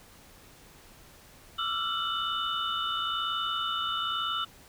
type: tone cluster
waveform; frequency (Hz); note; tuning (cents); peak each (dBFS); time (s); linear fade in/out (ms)
sine; 1170 / 1338 / 1399 / 2974 / 3612; D6 / E6 / F6 / F#7 / A7; -7 / +25 / +3 / +8 / +45; -39 / -32 / -39 / -33 / -36; 1.58-4.45; 10
effects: pink hiss -54 dBFS RMS until 4.68 s